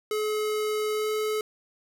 square tone with pitch glide, 426.8 to 429.5 Hz, G#4 to A4, +47 to -42 cents, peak -26 dBFS, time 0.11-1.41 s, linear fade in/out 2 ms, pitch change +11 cents, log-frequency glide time 0.92-1.09 s, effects none

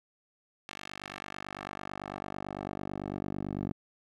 10% pulse tone with band-pass filter sweep, 49 Hz, G1, in tune, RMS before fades -39 dBFS, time 0.69-3.73 s, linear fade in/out 0 ms, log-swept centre 2900 to 240 Hz, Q 0.87, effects none

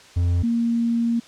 triangle / sine tone pair in turn, 87.31 / 233.1 Hz, F2 / A#3, 0 / 0 cents, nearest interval octave + perfect fourth, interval 1700 cents, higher second, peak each -15 / -18 dBFS, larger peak first, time 0.16-0.43 / 0.43-1.2 s, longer second, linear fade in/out 10 ms, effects white hiss -47 dBFS RMS until 1.27 s + low-pass 6000 Hz 12 dB/octave

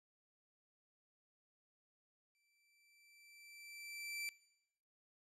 sawtooth tone with exponential growth, 2335 Hz, D7, 11 cents flat, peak -37 dBFS, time 2.35-4.29 s, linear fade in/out 0 ms, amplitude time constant 420 ms, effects noise-tail reverb RT60 0.9 s tail -21 dB re dry + resampled to 32000 Hz

